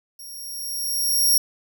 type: tone with level ramp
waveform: 10% pulse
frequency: 5588 Hz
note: F8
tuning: in tune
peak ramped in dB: -32 to -8 dBFS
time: 0.19-1.38 s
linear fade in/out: 5 ms
effects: none